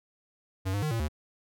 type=tone with pitch steps; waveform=square; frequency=94.9 / 101.5 / 153.2 / 114.5 / 75.5 Hz; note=F#2 / G#2 / D#3 / A#2 / D2; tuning=+44 / -39 / -27 / -31 / +48 cents; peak=-28 dBFS; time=0.65-1.085 s; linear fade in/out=20 ms; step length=87 ms; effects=none